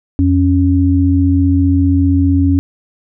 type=tone pair together; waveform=sine; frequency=87 / 276.2 Hz; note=F2 / C#4; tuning=-6 / -6 cents; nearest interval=octave + minor sixth; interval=2000 cents; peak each=-11 dBFS; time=0.19-2.59 s; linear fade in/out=0 ms; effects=none